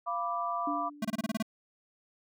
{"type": "chord", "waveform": "sine", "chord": "B diminished", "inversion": "second", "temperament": "equal with one note detuned", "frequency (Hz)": [692, 987.8, 1174.7], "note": ["F5", "B5", "D6"], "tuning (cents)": [-16, 0, 0], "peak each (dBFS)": [-35, -36, -33], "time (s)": [0.06, 0.9], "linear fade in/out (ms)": 20}
{"type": "tone with exponential decay", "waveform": "sine", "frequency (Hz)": 292.4, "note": "D4", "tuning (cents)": -7, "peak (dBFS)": -31, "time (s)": [0.67, 1.36], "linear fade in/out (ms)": 5, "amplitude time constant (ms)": 150}
{"type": "tone bursts", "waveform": "square", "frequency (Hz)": 220.3, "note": "A3", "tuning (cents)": 2, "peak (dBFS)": -29, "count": 8, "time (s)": [1.02, 1.426], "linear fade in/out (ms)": 5, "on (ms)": 28, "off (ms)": 26}
{"effects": []}